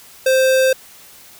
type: tone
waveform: square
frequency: 523.3 Hz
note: C5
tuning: in tune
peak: -12 dBFS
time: 0.26-0.73 s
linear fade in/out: 5 ms
effects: white hiss -43 dBFS RMS until 1.39 s